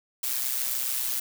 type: noise with amplitude modulation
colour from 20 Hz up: blue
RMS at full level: -26 dBFS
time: 0.23-1.2 s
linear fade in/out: 5 ms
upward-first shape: sine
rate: 127 Hz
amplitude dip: 60%
effects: none